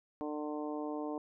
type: harmonic tone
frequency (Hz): 150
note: D3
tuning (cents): +37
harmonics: 2 / 3 / 4 / 5 / 6 / 7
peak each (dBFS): -38 / -42 / -44 / -46 / -48 / -49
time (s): 0.21-1.18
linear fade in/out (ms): 0
effects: none